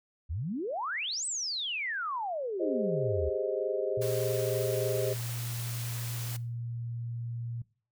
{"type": "exponential two-way sweep", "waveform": "sine", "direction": "up then down", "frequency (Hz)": [69.3, 8350, 69.3], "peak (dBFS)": -31, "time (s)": [0.29, 3.3], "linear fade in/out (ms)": 20, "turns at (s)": 1.26}
{"type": "chord", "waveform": "sine", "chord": "Ab major seventh", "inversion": "third", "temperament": "equal", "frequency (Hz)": [392, 415.3, 523.3, 622.3], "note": ["G4", "Ab4", "C5", "Eb5"], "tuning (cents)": [0, 0, 0, 0], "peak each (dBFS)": -34, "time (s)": [2.59, 5.14], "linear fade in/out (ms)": 20}
{"type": "tone with pitch glide", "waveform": "sine", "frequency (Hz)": [118.7, 117.61], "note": ["A#2", "A#2"], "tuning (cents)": [32, 16], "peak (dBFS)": -34, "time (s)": [3.97, 7.62], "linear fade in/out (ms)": 5, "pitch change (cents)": -16, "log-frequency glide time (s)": [5.67, 6.92]}
{"type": "noise", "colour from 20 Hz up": "white", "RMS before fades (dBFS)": -41, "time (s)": [4.01, 6.37], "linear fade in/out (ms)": 10}
{"effects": ["noise-tail reverb RT60 0.4 s tail -20 dB re dry"]}